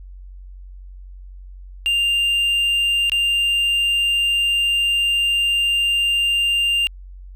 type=tone with dropouts; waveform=triangle; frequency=2794 Hz; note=F7; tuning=in tune; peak=-14 dBFS; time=1.86-6.87 s; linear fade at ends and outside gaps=0 ms; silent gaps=3.097-3.119 s; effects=added 46 Hz sine -35 dBFS peak until 7.35 s